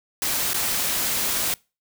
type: noise with dropouts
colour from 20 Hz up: white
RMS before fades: -24 dBFS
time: 0.22-1.54 s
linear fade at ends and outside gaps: 1 ms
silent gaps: 0.533-0.543 s
effects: noise-tail reverb RT60 0.3 s tail -25 dB re dry